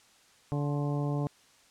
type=harmonic tone with a mistuned harmonic; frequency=144.5 Hz; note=D3; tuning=28 cents flat; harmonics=1 / 2 / 3 / 4 / 5 / 6 / 7; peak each=-29 / -35 / -39 / -41 / -43 / -45 / -46 dBFS; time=0.52-1.27 s; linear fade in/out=0 ms; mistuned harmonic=7; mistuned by=+66 cents; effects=white hiss -61 dBFS RMS until 1.7 s + low-pass 8000 Hz 12 dB/octave